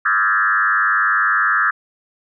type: tone with frequency modulation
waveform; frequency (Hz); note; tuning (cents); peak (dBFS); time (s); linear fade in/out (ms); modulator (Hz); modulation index
sine; 1480; F#6; 0; -13; 0.05-1.71; 10; 100; 2.8
effects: none